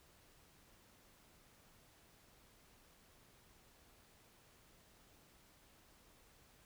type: silence
effects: pink hiss -67 dBFS RMS until 6.65 s